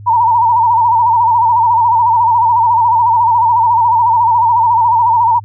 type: tone with vibrato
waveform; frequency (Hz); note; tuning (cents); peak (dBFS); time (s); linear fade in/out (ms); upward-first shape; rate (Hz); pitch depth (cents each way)
sine; 932.3; A#5; 0; -7; 0.06-5.4; 20; sine; 14; 89
effects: added 103 Hz sine -29 dBFS peak until 5.44 s